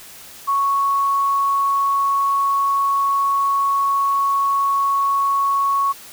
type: tone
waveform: sine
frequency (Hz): 1108.7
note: C#6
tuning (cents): 0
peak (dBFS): -15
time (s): 0.47-5.93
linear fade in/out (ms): 20
effects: white hiss -40 dBFS RMS until 6.12 s